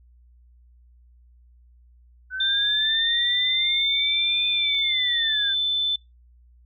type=linear two-way sweep; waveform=sine; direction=up then down; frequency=1500 to 2472 to 1554 Hz; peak=-27 dBFS; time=2.3-5.55 s; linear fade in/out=50 ms; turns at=4.48 s
type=tone with pitch glide; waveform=sine; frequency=3575 to 3524 Hz; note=A7 to A7; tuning=+27 to +2 cents; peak=-20 dBFS; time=2.4-5.96 s; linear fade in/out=5 ms; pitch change=-25 cents; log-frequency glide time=3.68-5.06 s
type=clicks; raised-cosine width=0.2 ms; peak=-28 dBFS; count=2; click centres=4.747 / 4.789 s
effects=noise-tail reverb RT60 0.2 s tail -25 dB re dry + added 60 Hz sine -51 dBFS peak until 6.65 s